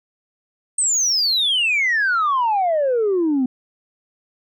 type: exponential sweep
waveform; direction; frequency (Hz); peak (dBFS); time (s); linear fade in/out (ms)
sine; down; 8530 to 246.9; -14; 0.78-3.46; 5
effects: tanh soft clip ceiling -13 dBFS